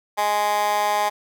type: tone with high-pass filter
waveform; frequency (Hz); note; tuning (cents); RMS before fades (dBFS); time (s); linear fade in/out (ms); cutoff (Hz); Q
15% pulse; 207.7; G#3; 0; -21; 0.17-1.1; 20; 870; 3
effects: none